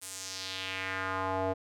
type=tone with band-pass filter sweep; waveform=square; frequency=94.7 Hz; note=F#2; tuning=41 cents sharp; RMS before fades=-35 dBFS; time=0.01-1.54 s; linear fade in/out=20 ms; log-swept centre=9800 to 590 Hz; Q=2.1; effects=none